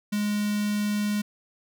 square tone with notch filter, 207.8 Hz, G#3, 1 cent sharp, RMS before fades -26 dBFS, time 0.12-1.22 s, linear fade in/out 10 ms, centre 730 Hz, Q 0.63, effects none

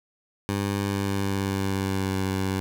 15% pulse tone with pitch glide, 100 to 95.54 Hz, G2 to G2, +35 to -44 cents, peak -18 dBFS, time 0.49-2.6 s, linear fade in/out 0 ms, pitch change -79 cents, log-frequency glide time 0.75-2.15 s, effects 9-bit

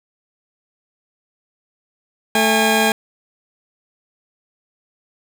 15% pulse tone pair together, 220 / 813 Hz, A3 / G#5, 0 / -37 cents, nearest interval octave + major seventh, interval 2263 cents, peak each -10 dBFS, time 2.35-2.92 s, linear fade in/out 2 ms, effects none

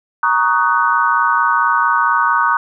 sine chord, D# minor seventh, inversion second, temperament just, 933.4 / 1120.1 / 1244.5 / 1493.4 Hz, A#5 / C#6 / D#6 / F#6, +2 / +18 / 0 / +16 cents, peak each -17 dBFS, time 0.23-2.57 s, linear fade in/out 2 ms, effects none

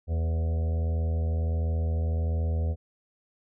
harmonic tone with a mistuned harmonic, 81.4 Hz, E2, 21 cents flat, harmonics 1 / 2 / 3 / 5 / 6 / 7 / 8 / 9, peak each -24 / -39 / -42 / -45 / -42 / -46 / -49 / -50 dBFS, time 0.07-2.76 s, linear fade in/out 50 ms, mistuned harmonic 6, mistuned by +27 cents, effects none

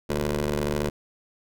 15% pulse ring-modulated tone, 74.2 Hz, D2, 18 cents sharp, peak -15 dBFS, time 0.09-0.9 s, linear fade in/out 10 ms, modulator 286 Hz, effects none

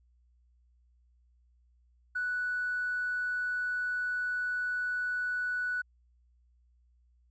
triangle tone with tanh clipping, 1480 Hz, F#6, in tune, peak -29 dBFS, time 2.15-5.82 s, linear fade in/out 10 ms, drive 1 dB, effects added 60 Hz sine -63 dBFS peak until 7.3 s + resampled to 16000 Hz

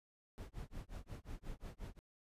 brown noise with tremolo, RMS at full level -45 dBFS, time 0.38-1.99 s, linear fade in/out 0 ms, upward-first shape sine, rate 5.6 Hz, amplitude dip 100%, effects resampled to 32000 Hz

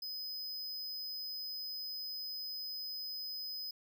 square tone, 5030 Hz, D#8, 18 cents sharp, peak -40 dBFS, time 0.02-3.71 s, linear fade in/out 5 ms, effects none

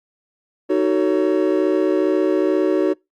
triangle chord, D# half-diminished seventh, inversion none, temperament just, 311.1 / 373.4 / 448 / 560 Hz, D#4 / F#4 / A4 / C#5, 0 / +16 / +31 / +18 cents, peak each -18 / -16 / -22 / -21 dBFS, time 0.69-2.94 s, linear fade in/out 20 ms, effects noise-tail reverb RT60 0.2 s tail -25 dB re dry + Opus 48 kbps

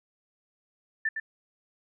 sine tone with echo, 1771 Hz, A6, 11 cents sharp, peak -24 dBFS, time 1.05-1.09 s, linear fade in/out 5 ms, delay 110 ms, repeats 1, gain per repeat -6 dB, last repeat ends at 1.2 s, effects none

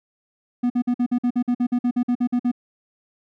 triangle tone bursts, 244.5 Hz, B3, 17 cents flat, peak -15 dBFS, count 16, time 0.63-2.516 s, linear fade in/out 10 ms, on 71 ms, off 50 ms, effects none

